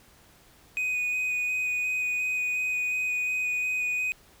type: tone with vibrato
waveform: triangle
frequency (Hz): 2489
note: D#7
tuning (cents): 0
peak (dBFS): -24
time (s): 0.77-4.12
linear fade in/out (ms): 0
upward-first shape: square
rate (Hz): 2.8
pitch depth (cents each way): 10
effects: pink hiss -57 dBFS RMS until 4.4 s